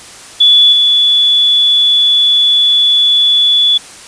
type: tone with level steps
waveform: sine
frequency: 3435 Hz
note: A7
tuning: 42 cents flat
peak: -3 / -6 dBFS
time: 0.4-3.78 s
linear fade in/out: 10 ms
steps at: 0.72 s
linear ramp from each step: 10 ms
effects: white hiss -33 dBFS RMS until 4.07 s + resampled to 22050 Hz